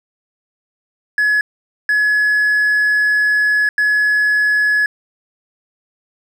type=tone bursts at uneven times; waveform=triangle; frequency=1695 Hz; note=G#6; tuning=35 cents sharp; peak=-9 dBFS; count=3; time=1.18-1.41 / 1.89-3.69 / 3.78-4.86 s; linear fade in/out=2 ms; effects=tanh soft clip ceiling -6 dBFS